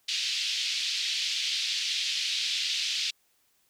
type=band-pass noise; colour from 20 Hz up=white; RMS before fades=-30 dBFS; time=0.08-3.11 s; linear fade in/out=10 ms; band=2700 to 4700 Hz; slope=24 dB/octave; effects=white hiss -69 dBFS RMS until 3.69 s